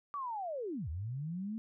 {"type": "linear two-way sweep", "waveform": "sine", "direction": "down then up", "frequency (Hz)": [1174.7, 72.3, 227.5], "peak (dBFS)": -36, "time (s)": [0.14, 1.58], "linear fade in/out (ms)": 0, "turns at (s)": 0.89, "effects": []}